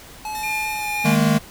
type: tone with pitch glide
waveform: square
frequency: 857 to 836.5 Hz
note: A5 to G#5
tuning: -46 to +12 cents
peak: -27 dBFS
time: 0.25-1.12 s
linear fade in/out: 2 ms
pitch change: -42 cents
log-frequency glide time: 0.69-0.9 s
type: tone with vibrato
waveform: 5% pulse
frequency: 1799 Hz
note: A6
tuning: 38 cents sharp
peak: -23 dBFS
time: 0.35-1.16 s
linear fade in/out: 0 ms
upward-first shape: square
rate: 3.3 Hz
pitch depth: 12 cents each way
type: tone with tremolo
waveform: sine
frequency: 2413 Hz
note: D7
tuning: 46 cents sharp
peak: -22 dBFS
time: 0.43-1.15 s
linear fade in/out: 5 ms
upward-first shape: triangle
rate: 2.1 Hz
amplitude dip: 60%
type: chord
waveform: square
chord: D# suspended fourth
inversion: none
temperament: equal with one note detuned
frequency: 155.56 / 207.7 / 229.3 Hz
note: D#3 / G#3 / A#3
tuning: 0 / 0 / -28 cents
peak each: -20 dBFS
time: 1.04-1.39 s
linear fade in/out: 20 ms
effects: pink hiss -42 dBFS RMS until 1.5 s